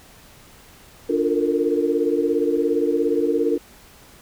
sine chord, Bb major seventh, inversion first, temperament equal with one note detuned, 293.7 / 349.2 / 449 / 466.2 Hz, D4 / F4 / A4 / Bb4, 0 / 0 / +35 / 0 cents, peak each -23 dBFS, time 1.09-3.58 s, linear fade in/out 10 ms, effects pink hiss -48 dBFS RMS until 4.21 s

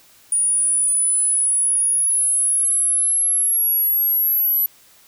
sine linear sweep, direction up, 9600 to 11820 Hz, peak -15 dBFS, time 0.32-4.66 s, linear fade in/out 2 ms, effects white hiss -51 dBFS RMS until 5.07 s

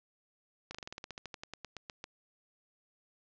slowing click train, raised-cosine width 0.2 ms, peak -25 dBFS, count 18, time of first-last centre 0.71-2.041 s, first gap 36 ms, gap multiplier 1.09, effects resampled to 16000 Hz + 10-bit

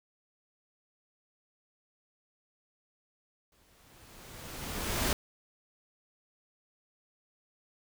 pink noise with exponential growth, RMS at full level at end -28 dBFS, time 3.52-5.13 s, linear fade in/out 2 ms, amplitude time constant 350 ms, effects none

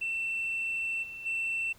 sine tone with level steps, 2687 Hz, E7, 33 cents sharp, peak -28 / -39 / -27 dBFS, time 0.01-1.73 s, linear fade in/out 10 ms, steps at 1.02 / 1.25 s, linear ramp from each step 20 ms, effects tanh soft clip ceiling -27 dBFS + pink hiss -59 dBFS RMS until 1.78 s

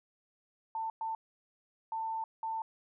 sine tone bursts at uneven times, 893 Hz, A5, 25 cents sharp, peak -33 dBFS, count 4, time 0.75-0.9 / 1.01-1.15 / 1.92-2.24 / 2.43-2.62 s, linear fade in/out 2 ms, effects none

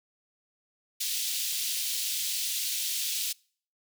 pink high-pass noise, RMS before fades -31 dBFS, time 1-3.33 s, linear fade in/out 10 ms, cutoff 3100 Hz, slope 24 dB/octave, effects noise-tail reverb RT60 0.5 s tail -26 dB re dry

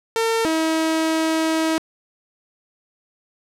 sawtooth tone pair in turn, 453.4 / 320.6 Hz, A#4 / E4, -48 / -48 cents, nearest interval tritone, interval 600 cents, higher first, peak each -14 / -14 dBFS, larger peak neither, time 0.16-0.45 / 0.45-1.78 s, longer second, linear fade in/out 0 ms, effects low-pass 11000 Hz 12 dB/octave

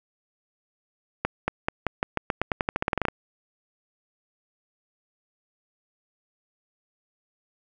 accelerating click train, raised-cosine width 0.5 ms, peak -8 dBFS, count 19, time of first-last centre 1.25-3.084 s, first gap 230 ms, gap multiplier 0.89, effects none

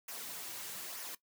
white noise with flanger, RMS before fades -44 dBFS, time 0.08-1.15 s, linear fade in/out 5 ms, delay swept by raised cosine 0.24 to 4.64 ms, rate 1.1 Hz, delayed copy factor -0.5, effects noise-tail reverb RT60 0.1 s tail -17 dB re dry + high-pass 150 Hz 12 dB/octave

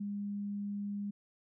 sine tone, 203.1 Hz, G#3, 38 cents flat, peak -35 dBFS, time 0-1.11 s, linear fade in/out 10 ms, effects none

